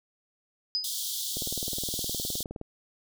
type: tone with exponential decay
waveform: sine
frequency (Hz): 4995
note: D#8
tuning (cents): +6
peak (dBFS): -23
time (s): 0.75-1.03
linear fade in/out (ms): 0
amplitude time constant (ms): 60
type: high-pass noise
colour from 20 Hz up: pink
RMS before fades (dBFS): -33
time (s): 0.84-2.43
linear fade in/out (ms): 2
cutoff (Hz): 3200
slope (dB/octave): 96
type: click train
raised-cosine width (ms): 2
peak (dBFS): -24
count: 25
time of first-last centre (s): 1.37-2.614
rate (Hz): 19.3
effects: none